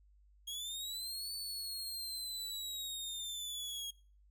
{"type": "linear two-way sweep", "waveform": "sawtooth", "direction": "up then down", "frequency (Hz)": [3275, 4500, 3275], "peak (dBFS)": -37, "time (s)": [0.47, 3.91], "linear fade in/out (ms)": 10, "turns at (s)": 1.32, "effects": ["noise-tail reverb RT60 0.4 s tail -22 dB re dry", "added 50 Hz sine -62 dBFS peak until 4.3 s"]}